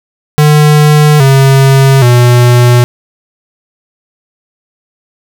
square tone with pitch steps, 150.2 / 135.37 / 122 Hz, D3 / C#3 / B2, +39 / -41 / -21 cents, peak -3 dBFS, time 0.38-2.84 s, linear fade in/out 0 ms, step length 820 ms, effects none

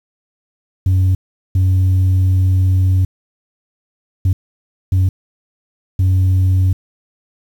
sine tone bursts at uneven times, 93.4 Hz, F#2, 17 cents sharp, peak -7 dBFS, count 5, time 0.86-1.15 / 1.55-3.05 / 4.25-4.33 / 4.92-5.09 / 5.99-6.73 s, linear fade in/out 5 ms, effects tanh soft clip ceiling -9 dBFS + 7-bit

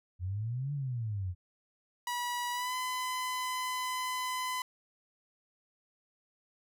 sine exponential two-way sweep, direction up then down, 86.4 to 146.83 to 86.4 Hz, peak -32 dBFS, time 0.19-1.35 s, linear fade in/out 50 ms, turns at 0.73 s
sawtooth tone with pitch glide, 971 to 1012.2 Hz, B5 to B5, -30 to +42 cents, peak -29 dBFS, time 2.07-4.62 s, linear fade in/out 2 ms, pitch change +72 cents, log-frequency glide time 2.52-2.74 s
effects none

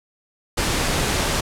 pink noise, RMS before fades -21 dBFS, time 0.57-1.41 s, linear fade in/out 10 ms, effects low-pass 10000 Hz 12 dB/octave

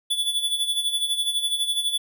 square tone with tremolo, 3449 Hz, A7, 35 cents flat, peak -20 dBFS, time 0.1-1.98 s, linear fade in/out 10 ms, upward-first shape sine, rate 12 Hz, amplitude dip 65%, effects none

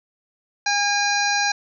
harmonic tone, 813 Hz, G#5, 37 cents flat, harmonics 1 / 2 / 3 / 5 / 6 / 7 / 8, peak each -23 / -23 / -27 / -26 / -31 / -28 / -33 dBFS, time 0.66-1.52 s, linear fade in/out 5 ms, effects none

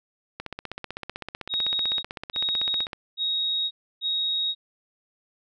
click train, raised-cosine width 0.3 ms, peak -17 dBFS, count 41, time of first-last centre 0.4-2.932 s, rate 15.8 Hz
sine tone bursts, 3772 Hz, A#7, 20 cents sharp, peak -23 dBFS, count 4, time 1.49-4.55 s, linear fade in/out 50 ms, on 540 ms, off 300 ms
effects none

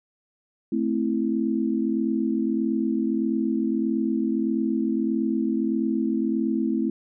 sine chord, A minor, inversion none, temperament equal, 220 / 261.6 / 329.6 Hz, A3 / C4 / E4, 0 / 0 / 0 cents, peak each -25 / -26 / -26 dBFS, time 0.72-6.9 s, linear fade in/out 5 ms, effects none

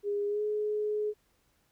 sine tone with pitch glide, 408.4 to 422.1 Hz, G#4 to G#4, -29 to +28 cents, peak -28 dBFS, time 0.03-1.14 s, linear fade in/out 50 ms, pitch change +57 cents, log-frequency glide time 0.27-0.42 s, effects pink hiss -71 dBFS RMS until 1.71 s

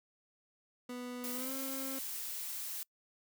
30% pulse tone with pitch glide, 246.9 to 267.7 Hz, B3 to C4, 0 to +40 cents, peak -38 dBFS, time 0.89-1.99 s, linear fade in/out 5 ms, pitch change +140 cents, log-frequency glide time 1.34-1.53 s
blue noise, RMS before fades -41 dBFS, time 1.24-2.83 s, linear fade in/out 0 ms
effects noise-tail reverb RT60 0.1 s tail -26 dB re dry

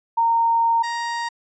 sine / 30% pulse tone pair in turn, 922 / 937.6 Hz, A#5 / A#5, -19 / +10 cents, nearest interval unison, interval 29 cents, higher second, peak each -15 / -21 dBFS, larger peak first, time 0.17-0.83 / 0.83-1.29 s, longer first, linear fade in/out 10 ms, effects resampled to 16000 Hz

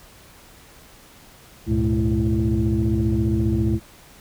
sine tone cluster, 70.9 / 103.6 / 118.5 / 214.8 / 332.8 Hz, C#2 / G#2 / A#2 / A3 / E4, +40 / -4 / +29 / -41 / +17 cents, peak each -23 dBFS, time 1.66-3.8 s, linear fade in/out 50 ms, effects tanh soft clip ceiling -11 dBFS + pink hiss -48 dBFS RMS until 4.2 s

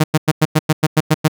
sawtooth tone bursts, 155.56 Hz, D#3, in tune, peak -5 dBFS, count 10, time 0-1.282 s, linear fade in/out 10 ms, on 40 ms, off 98 ms, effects none

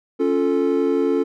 triangle chord, Db augmented, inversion none, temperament equal, 277.2 / 349.2 / 440 Hz, Db4 / F4 / A4, 0 / 0 / 0 cents, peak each -19 / -20 / -18 dBFS, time 0.19-1.24 s, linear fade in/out 20 ms, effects none

